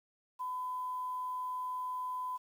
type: tone with quantisation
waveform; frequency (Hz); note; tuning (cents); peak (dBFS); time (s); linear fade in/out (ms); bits
sine; 1007; B5; +33; -35; 0.39-2.38; 20; 10
effects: none